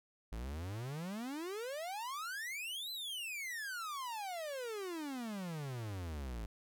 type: exponential two-way sweep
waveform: 45% pulse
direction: up then down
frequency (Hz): 51.7 to 4109 to 51.7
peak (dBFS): -40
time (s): 0.32-6.46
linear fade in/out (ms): 5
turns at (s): 2.91
effects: none